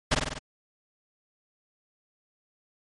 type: noise with echo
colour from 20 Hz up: pink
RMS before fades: -21 dBFS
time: 0.11-0.15 s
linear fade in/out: 10 ms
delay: 48 ms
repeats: 5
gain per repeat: -3 dB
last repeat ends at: 0.39 s
effects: low-pass 7000 Hz 12 dB/octave + MP3 48 kbps

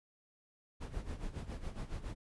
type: noise with tremolo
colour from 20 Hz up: brown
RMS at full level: -39 dBFS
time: 0.8-2.15 s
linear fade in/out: 20 ms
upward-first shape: sine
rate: 7.2 Hz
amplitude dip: 75%
effects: resampled to 24000 Hz

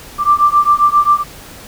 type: beating tone pair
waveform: sine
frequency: 1174.7 / 1182.2 Hz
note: D6 / D6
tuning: 0 / +11 cents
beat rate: 7.5 Hz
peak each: -11 dBFS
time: 0.18-1.24 s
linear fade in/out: 50 ms
effects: pink hiss -35 dBFS RMS until 1.67 s

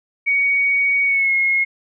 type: tone with pitch glide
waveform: sine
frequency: 2243 to 2160 Hz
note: C#7 to C#7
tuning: +20 to -45 cents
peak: -14 dBFS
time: 0.26-1.65 s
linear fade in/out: 20 ms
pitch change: -65 cents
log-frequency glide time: 1.05-1.33 s
effects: none

